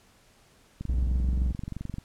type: click train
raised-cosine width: 5 ms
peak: -22 dBFS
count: 28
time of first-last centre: 0.81-1.984 s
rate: 23 Hz
type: tone with vibrato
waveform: triangle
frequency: 61.74 Hz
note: B1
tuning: in tune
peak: -21 dBFS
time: 0.88-1.53 s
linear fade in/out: 20 ms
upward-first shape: sine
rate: 11 Hz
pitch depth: 32 cents each way
effects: pink hiss -60 dBFS RMS until 2.04 s + low-pass 11000 Hz 12 dB/octave